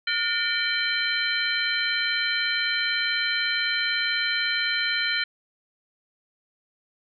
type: tone cluster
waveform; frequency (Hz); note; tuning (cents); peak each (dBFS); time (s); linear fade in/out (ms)
sine; 1432 / 1813 / 2317 / 3108 / 4071; F6 / A#6 / D7 / G7 / C8; +43 / -49 / -24 / -16 / -48; -29; 0.07-5.24; 5
effects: none